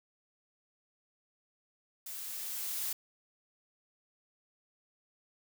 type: noise with level ramp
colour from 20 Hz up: blue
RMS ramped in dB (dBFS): -43 to -35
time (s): 2.06-2.93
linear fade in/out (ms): 5
effects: none

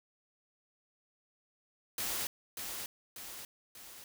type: noise with echo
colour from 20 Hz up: white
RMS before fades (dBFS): -36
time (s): 1.98-2.27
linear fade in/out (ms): 2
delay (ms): 590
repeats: 3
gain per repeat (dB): -5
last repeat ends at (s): 4.04
effects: none

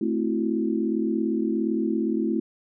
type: chord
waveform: sine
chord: F# half-diminished seventh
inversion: first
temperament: equal with one note detuned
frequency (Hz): 220 / 261.6 / 329.6 / 367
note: A3 / C4 / E4 / F#4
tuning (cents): 0 / 0 / 0 / -14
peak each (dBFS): -26 / -29 / -26 / -31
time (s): 0.01-2.4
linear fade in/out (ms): 5
effects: none

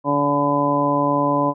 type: harmonic tone with a mistuned harmonic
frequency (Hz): 143.6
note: D3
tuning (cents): -39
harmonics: 1 / 2 / 3 / 4 / 5 / 6 / 7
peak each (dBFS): -27 / -21 / -30 / -22 / -29 / -28 / -20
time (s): 0.04-1.54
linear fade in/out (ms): 50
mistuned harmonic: 1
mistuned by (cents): +23
effects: none

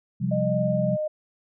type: chord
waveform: sine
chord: C suspended fourth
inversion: none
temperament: just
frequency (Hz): 130.81 / 174.42 / 196.22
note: C3 / F3 / G3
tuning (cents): 0 / -2 / +2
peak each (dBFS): -27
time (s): 0.2-0.97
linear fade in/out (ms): 20
type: tone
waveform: sine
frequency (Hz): 613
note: D#5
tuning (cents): -26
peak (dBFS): -24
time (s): 0.31-1.08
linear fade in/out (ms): 10
effects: none

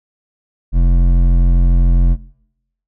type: tone with hard clipping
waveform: triangle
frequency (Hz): 43.65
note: F1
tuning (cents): 0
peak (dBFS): -10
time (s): 0.72-2.17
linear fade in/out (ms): 50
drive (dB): 14
effects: noise-tail reverb RT60 0.8 s tail -22 dB re dry

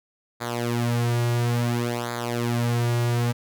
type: tone with flanger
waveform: sawtooth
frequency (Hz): 119.3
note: A#2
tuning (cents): +41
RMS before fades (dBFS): -24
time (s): 0.4-3.33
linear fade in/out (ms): 20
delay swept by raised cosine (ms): 0.35 to 3.95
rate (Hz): 0.58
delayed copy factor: -0.8
effects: none

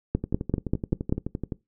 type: two click trains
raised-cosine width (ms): 3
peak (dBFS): -16 / -9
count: 16 / 6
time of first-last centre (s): 0.24-1.522 / 0.15-1.125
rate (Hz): 11.7 / 5.13
effects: noise-tail reverb RT60 0.2 s tail -21 dB re dry

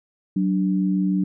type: tone pair together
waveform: sine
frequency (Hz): 187.26 / 293.7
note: F#3 / D4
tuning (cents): +21 / 0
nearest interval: minor sixth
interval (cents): 779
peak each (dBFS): -19 / -24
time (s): 0.36-1.24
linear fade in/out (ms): 5
effects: none

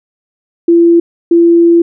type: tone bursts at uneven times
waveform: sine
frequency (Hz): 339.2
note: E4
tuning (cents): +50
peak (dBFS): -3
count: 2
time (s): 0.68-1 / 1.31-1.82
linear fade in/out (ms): 5
effects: none

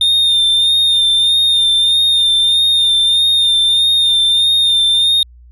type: tone with vibrato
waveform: triangle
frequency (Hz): 3631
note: A#7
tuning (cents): -46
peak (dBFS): -8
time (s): 0.01-5.23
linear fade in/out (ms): 2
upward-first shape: sine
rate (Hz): 1.6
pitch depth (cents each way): 31
effects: added 60 Hz sine -38 dBFS peak until 5.51 s

